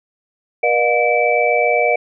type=tone cluster; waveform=sine; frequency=479.1 / 606 / 714 / 2313 Hz; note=A#4 / D#5 / F5 / D7; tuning=+47 / -46 / +38 / -27 cents; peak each=-18 dBFS; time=0.63-1.96 s; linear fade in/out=5 ms; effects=none